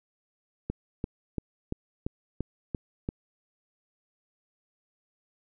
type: click train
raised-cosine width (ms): 3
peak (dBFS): -17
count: 8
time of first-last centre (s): 0.7-3.089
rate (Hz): 2.93
effects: none